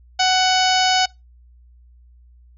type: harmonic tone with a mistuned harmonic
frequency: 745 Hz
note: F#5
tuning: 12 cents sharp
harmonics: 1 / 2 / 3 / 4 / 5 / 6 / 7 / 8 / 9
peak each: -17 / -23 / -26 / -23 / -26 / -25 / -24 / -31 / -30 dBFS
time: 0.19-1.06 s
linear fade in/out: 10 ms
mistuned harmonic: 7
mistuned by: -30 cents
effects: noise-tail reverb RT60 0.2 s tail -22 dB re dry + added 60 Hz sine -46 dBFS peak until 2.57 s